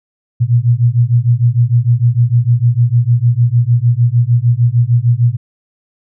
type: beating tone pair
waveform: sine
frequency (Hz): 116.6 / 123.2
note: A#2 / B2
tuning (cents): +1 / -4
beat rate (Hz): 6.6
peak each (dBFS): -11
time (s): 0.4-5.37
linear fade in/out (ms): 20
effects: none